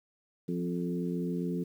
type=harmonic tone with a mistuned harmonic; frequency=87.31 Hz; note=F2; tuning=in tune; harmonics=2 / 3 / 4 / 5; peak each=-32 / -36 / -38 / -40 dBFS; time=0.48-1.64 s; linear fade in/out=10 ms; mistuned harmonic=4; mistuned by=+16 cents; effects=10-bit